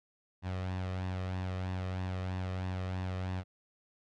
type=tone with flanger; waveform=sawtooth; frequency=92.5 Hz; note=F#2; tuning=in tune; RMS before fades=-36 dBFS; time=0.42-3.44 s; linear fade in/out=50 ms; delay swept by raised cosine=1.1 to 1.64 ms; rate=3.1 Hz; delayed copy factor=+0.5; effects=low-pass 4000 Hz 12 dB/octave